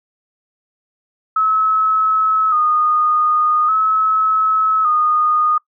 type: tone with vibrato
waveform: sine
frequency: 1261 Hz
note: D#6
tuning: 23 cents sharp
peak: -12 dBFS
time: 1.36-5.58 s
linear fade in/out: 5 ms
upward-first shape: square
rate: 0.43 Hz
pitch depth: 42 cents each way
effects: noise-tail reverb RT60 0.1 s tail -22 dB re dry